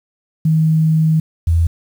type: tone pair in turn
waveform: sine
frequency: 158.5 / 83.24 Hz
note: D#3 / E2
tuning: +32 / +17 cents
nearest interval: major seventh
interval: 1115 cents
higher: first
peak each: -10 dBFS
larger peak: neither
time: 0.45-1.2 / 1.47-1.67 s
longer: first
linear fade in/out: 5 ms
effects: 7-bit